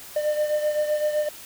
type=beating tone pair; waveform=triangle; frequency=601 / 608.8 Hz; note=D5 / D#5; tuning=+40 / -38 cents; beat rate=7.8 Hz; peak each=-20 / -27 dBFS; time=0.16-1.29 s; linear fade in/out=5 ms; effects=white hiss -42 dBFS RMS until 1.45 s